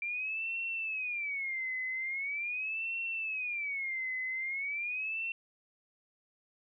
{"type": "tone with vibrato", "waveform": "sine", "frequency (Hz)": 2349, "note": "D7", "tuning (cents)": 0, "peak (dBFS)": -33, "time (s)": [0.02, 5.32], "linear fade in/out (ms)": 2, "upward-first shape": "sine", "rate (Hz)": 0.42, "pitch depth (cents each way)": 250, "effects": []}